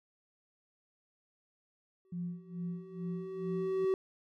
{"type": "tone with exponential growth", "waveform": "triangle", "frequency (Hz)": 380, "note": "F#4", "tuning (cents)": 46, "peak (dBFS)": -24, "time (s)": [2.05, 3.94], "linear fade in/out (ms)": 1, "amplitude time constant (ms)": 410}
{"type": "tone with tremolo", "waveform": "sine", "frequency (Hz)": 174.61, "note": "F3", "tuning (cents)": 0, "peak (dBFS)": -34, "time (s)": [2.12, 3.85], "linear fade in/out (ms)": 5, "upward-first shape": "sine", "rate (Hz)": 2.3, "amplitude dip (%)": 90}
{"effects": []}